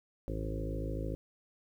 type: harmonic tone with a mistuned harmonic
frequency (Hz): 53.5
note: A1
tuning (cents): -48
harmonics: 1 / 2 / 3 / 5 / 6 / 7 / 8 / 9 / 10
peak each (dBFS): -37 / -41 / -43 / -44 / -44 / -47 / -48 / -47 / -45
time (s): 0.28-1.15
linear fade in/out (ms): 0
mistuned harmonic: 2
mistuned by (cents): -18
effects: 11-bit